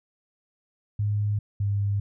sine tone pair in turn, 103.83 / 100.99 Hz, G#2 / G#2, 0 / -48 cents, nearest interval unison, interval 48 cents, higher first, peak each -22 / -22 dBFS, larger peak neither, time 0.99-1.39 / 1.6-2 s, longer neither, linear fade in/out 5 ms, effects none

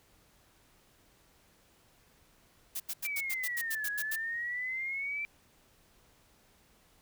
blue noise bursts, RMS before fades -36 dBFS, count 11, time 2.75-4.161 s, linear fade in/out 10 ms, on 51 ms, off 85 ms
sine exponential two-way sweep, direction down then up, 2349 to 1661.2 to 2349 Hz, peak -33 dBFS, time 3.05-5.25 s, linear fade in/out 0 ms, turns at 3.9 s
effects pink hiss -65 dBFS RMS until 7.01 s

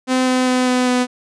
sawtooth tone with pitch steps, 257 / 255.1 / 253.2 / 251.3 / 249.4 Hz, C4 / C4 / B3 / B3 / B3, -31 / -44 / +43 / +30 / +17 cents, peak -10 dBFS, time 0.07-1.07 s, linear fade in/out 50 ms, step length 200 ms, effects resampled to 22050 Hz

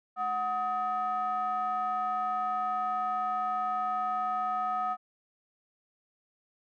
triangle ring-modulated tone, 262.4 Hz, C4, 5 cents sharp, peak -23 dBFS, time 0.16-4.97 s, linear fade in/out 50 ms, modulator 1000 Hz, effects none

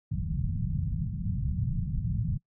white low-pass noise, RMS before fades -30 dBFS, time 0.11-2.38 s, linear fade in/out 10 ms, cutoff 180 Hz, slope 48 dB/octave, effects noise-tail reverb RT60 0.1 s tail -22 dB re dry

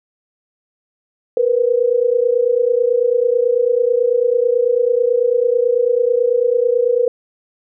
sine tone pair together, 469.5 / 498.6 Hz, A#4 / B4, +12 / +16 cents, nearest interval minor second, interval 104 cents, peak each -15 dBFS, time 1.37-7.08 s, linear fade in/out 2 ms, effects none

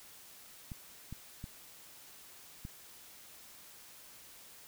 clicks, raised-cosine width 5 ms, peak -30 dBFS, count 4, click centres 0.718 / 1.126 / 1.441 / 2.651 s, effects white hiss -55 dBFS RMS until 4.67 s

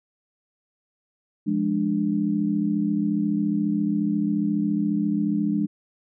sine tone cluster, 173.3 / 207.7 / 295.6 Hz, F3 / G#3 / D4, -13 / 0 / +11 cents, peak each -28 / -23 / -25 dBFS, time 1.46-5.67 s, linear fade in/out 20 ms, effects none

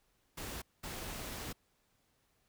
pink noise bursts at uneven times, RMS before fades -43 dBFS, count 2, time 0.37-0.62 / 0.83-1.53 s, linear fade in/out 10 ms, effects pink hiss -75 dBFS RMS until 2.48 s

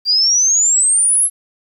sine exponential sweep, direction up, 4700 to 11180 Hz, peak -10 dBFS, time 0.05-1.3 s, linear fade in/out 50 ms, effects 8-bit

